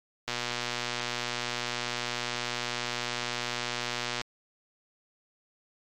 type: click train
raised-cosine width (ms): 0.2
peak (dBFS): -13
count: 473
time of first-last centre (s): 0.28-4.213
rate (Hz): 120
effects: MP3 96 kbps